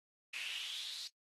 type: noise with high-pass filter sweep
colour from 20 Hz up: brown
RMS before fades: -44 dBFS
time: 0.33-1.08 s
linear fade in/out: 10 ms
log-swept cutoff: 2500 to 4300 Hz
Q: 5.8
effects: noise-tail reverb RT60 0.1 s tail -20 dB re dry + AAC 32 kbps